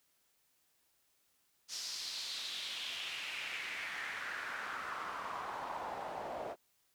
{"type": "noise with band-pass filter sweep", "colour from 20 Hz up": "pink", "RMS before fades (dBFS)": -42, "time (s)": [1.68, 6.56], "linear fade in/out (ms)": 50, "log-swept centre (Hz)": [5400, 620], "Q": 3.1, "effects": ["white hiss -75 dBFS RMS until 6.94 s"]}